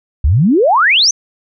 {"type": "exponential sweep", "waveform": "sine", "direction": "up", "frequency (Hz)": [61.74, 6410], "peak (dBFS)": -7, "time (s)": [0.24, 1.11], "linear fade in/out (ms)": 5, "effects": []}